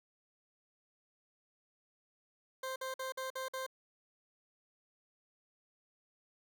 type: tone bursts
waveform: 20% pulse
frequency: 523.3 Hz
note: C5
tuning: in tune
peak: -33 dBFS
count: 6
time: 2.63-3.665 s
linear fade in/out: 5 ms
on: 130 ms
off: 51 ms
effects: none